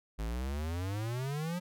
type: exponential sweep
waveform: square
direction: up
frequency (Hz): 51.91 to 182.6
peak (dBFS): -34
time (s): 0.18-1.6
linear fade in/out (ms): 20
effects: none